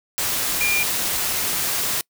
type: tone in noise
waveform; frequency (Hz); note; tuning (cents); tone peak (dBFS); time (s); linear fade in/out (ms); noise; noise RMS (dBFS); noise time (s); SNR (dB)
sine; 2400; D7; +37; -19; 0.61-0.83; 0; white; -23; 0.18-2.01; +1
effects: noise-tail reverb RT60 0.1 s tail -26 dB re dry